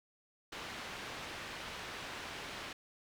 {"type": "low-pass noise", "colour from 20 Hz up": "white", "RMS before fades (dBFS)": -45, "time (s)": [0.52, 2.73], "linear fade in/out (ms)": 5, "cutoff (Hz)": 2900, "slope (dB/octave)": 12, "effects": []}